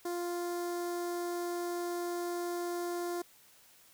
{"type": "tone with notch filter", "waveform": "sawtooth", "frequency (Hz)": 349.2, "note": "F4", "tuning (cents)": 0, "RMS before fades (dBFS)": -36, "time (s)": [0.05, 3.22], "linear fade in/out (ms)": 5, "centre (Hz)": 2700, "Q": 0.69, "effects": ["white hiss -61 dBFS RMS until 3.93 s"]}